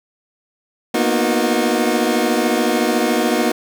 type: chord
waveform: 25% pulse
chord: B major seventh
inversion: third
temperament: equal with one note detuned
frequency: 233.1 / 246.9 / 311.1 / 362.4 Hz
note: A#3 / B3 / D#4 / F#4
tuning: 0 / 0 / 0 / -36 cents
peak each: -17 dBFS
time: 0.94-3.52 s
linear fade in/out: 5 ms
effects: none